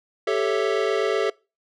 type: chord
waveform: square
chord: A dominant seventh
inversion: third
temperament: equal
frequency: 392 / 440 / 554.4 / 659.3 Hz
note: G4 / A4 / C#5 / E5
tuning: 0 / 0 / 0 / 0 cents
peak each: -26 / -24 / -29 / -29 dBFS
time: 0.27-1.3 s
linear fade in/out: 5 ms
effects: noise-tail reverb RT60 0.3 s tail -24 dB re dry + low-pass 4000 Hz 12 dB/octave